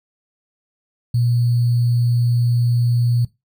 sine tone with sample-and-hold, 120 Hz, B2, 49 cents flat, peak -14 dBFS, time 1.14-3.25 s, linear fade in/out 5 ms, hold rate 4410 Hz, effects noise-tail reverb RT60 0.2 s tail -19 dB re dry

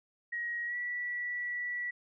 sine tone with pitch glide, 1895 to 1950.5 Hz, A#6 to B6, +28 to -22 cents, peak -33 dBFS, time 0.32-1.91 s, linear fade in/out 10 ms, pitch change +50 cents, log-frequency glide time 0.66-0.76 s, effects none

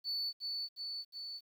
sine tone with echo, 4474 Hz, C#8, 15 cents sharp, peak -32 dBFS, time 0.04-0.33 s, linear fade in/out 50 ms, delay 360 ms, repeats 3, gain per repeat -3 dB, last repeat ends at 1.41 s, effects tanh soft clip ceiling -32 dBFS + 11-bit

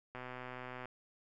click train, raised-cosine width 0.5 ms, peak -30 dBFS, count 90, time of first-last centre 0.15-0.856 s, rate 126 Hz, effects none

